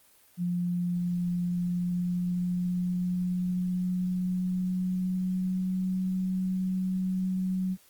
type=tone with pitch glide; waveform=sine; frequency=176.2 to 186.14 Hz; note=F3 to F#3; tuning=+16 to +11 cents; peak=-26 dBFS; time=0.37-7.77 s; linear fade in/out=50 ms; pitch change=+95 cents; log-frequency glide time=1.38-5.96 s; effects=white hiss -60 dBFS RMS until 7.89 s + Opus 24 kbps